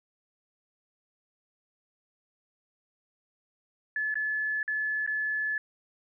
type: tone with dropouts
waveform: sine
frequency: 1723 Hz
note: A6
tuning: 37 cents flat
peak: -27 dBFS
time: 3.96-5.58 s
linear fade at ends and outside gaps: 2 ms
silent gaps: 4.142-4.155 / 4.63-4.678 / 5.064-5.075 s
effects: none